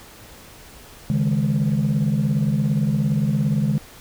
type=chord; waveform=sine; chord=C# suspended second; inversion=none; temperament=just; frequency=138.59 / 155.92 / 207.9 Hz; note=C#3 / D#3 / G#3; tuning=0 / +4 / +2 cents; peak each=-20 dBFS; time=1.1-3.78 s; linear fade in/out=0 ms; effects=tanh soft clip ceiling -13 dBFS + pink hiss -44 dBFS RMS until 4 s